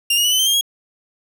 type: tone with pitch steps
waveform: sawtooth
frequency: 2794 / 2873 / 2953 / 3036 / 3122 / 3209 / 3300 Hz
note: F7 / F7 / F#7 / F#7 / G7 / G7 / G#7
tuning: 0 / +48 / -4 / +44 / -8 / +40 / -12 cents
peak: -11 dBFS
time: 0.1-0.611 s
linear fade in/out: 5 ms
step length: 73 ms
effects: none